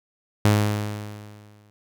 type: tone with exponential decay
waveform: sawtooth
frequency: 104.7 Hz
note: G#2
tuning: 15 cents sharp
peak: -10 dBFS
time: 0.45-1.7 s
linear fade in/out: 0 ms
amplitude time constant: 270 ms
effects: none